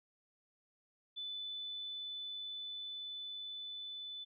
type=tone with level ramp; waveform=sine; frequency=3499 Hz; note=A7; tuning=10 cents flat; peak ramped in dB=-40 to -43 dBFS; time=1.16-4.25 s; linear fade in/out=20 ms; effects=none